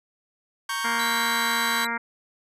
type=chord; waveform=sawtooth; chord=G diminished; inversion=first; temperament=equal; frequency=932.3 / 1108.7 / 1568 Hz; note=Bb5 / Db6 / G6; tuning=0 / 0 / 0 cents; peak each=-31 / -26 / -26 dBFS; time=0.69-1.85 s; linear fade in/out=5 ms
type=harmonic tone; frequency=233.1 Hz; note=A#3; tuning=in tune; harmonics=1 / 2 / 3 / 4 / 5 / 6 / 7 / 8 / 9 / 10; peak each=-35 / -40 / -42 / -31 / -38 / -31 / -34 / -35 / -33 / -41 dBFS; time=0.84-1.98 s; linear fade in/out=10 ms
type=tone; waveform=sawtooth; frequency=3948 Hz; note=B7; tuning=1 cent flat; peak=-26 dBFS; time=0.99-1.87 s; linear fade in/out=10 ms
effects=resampled to 32000 Hz